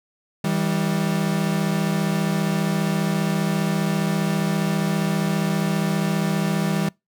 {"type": "tone pair together", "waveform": "40% pulse", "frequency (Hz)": [162.07, 197], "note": ["E3", "G3"], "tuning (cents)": [-29, 9], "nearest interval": "minor third", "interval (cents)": 338, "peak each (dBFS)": -22, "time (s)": [0.44, 6.89], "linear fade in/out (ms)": 5, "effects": ["noise-tail reverb RT60 0.2 s tail -25 dB re dry"]}